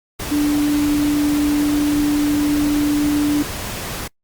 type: tone in noise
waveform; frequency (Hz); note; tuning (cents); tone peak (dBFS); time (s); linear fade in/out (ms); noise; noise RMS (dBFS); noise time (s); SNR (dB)
sine; 293.7; D4; 0; -14; 0.31-3.43; 10; pink; -27; 0.19-4.08; +10
effects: noise-tail reverb RT60 0.1 s tail -26 dB re dry + Opus 48 kbps